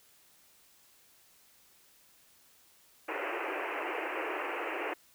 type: band-pass noise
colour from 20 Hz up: pink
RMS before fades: -36 dBFS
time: 3.08-4.94 s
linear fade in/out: 10 ms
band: 310 to 2800 Hz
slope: 96 dB/octave
effects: white hiss -63 dBFS RMS until 5.14 s